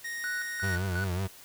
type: tone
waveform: 45% pulse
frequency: 1866 Hz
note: A#6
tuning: 1 cent sharp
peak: -34 dBFS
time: 0.04-0.76 s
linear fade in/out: 10 ms
type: tone with tremolo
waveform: triangle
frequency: 1480 Hz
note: F#6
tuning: in tune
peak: -30 dBFS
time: 0.24-1.04 s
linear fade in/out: 0 ms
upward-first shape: square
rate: 2.8 Hz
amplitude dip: 70%
type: tone with vibrato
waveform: 35% pulse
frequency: 92.5 Hz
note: F#2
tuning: in tune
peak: -27 dBFS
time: 0.62-1.28 s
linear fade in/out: 20 ms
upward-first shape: triangle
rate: 5.4 Hz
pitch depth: 120 cents each way
effects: white hiss -51 dBFS RMS until 1.44 s